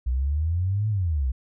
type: exponential two-way sweep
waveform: sine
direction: up then down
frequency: 60.1 to 110 to 60.1 Hz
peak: -21 dBFS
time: 0.06-1.32 s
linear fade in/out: 10 ms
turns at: 0.89 s
effects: none